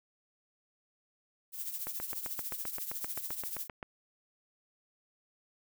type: noise with tremolo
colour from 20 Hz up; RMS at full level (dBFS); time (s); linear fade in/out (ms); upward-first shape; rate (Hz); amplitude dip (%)
violet; -36; 1.52-3.68; 50; triangle; 14; 70
type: click train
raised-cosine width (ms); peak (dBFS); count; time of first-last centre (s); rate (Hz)
0.5; -25; 16; 1.87-3.828; 7.66
effects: none